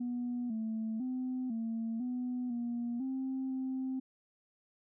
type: tone with pitch steps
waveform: sine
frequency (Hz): 243.8 / 221.4 / 255.3 / 226.6 / 248.8 / 238.1 / 263.6 / 261.5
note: B3 / A3 / C4 / A#3 / B3 / A#3 / C4 / C4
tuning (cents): -22 / +11 / -42 / -49 / +13 / +37 / +13 / -1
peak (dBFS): -32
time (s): 0-4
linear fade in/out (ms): 10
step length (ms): 500
effects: tanh soft clip ceiling -30 dBFS